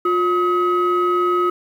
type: tone pair together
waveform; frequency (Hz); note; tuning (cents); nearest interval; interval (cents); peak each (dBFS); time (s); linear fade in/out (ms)
sine; 355.3 / 1272; F4 / D#6; +30 / +38; octave + minor seventh; 2208; -16; 0.05-1.5; 5
effects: tanh soft clip ceiling -11 dBFS + 8-bit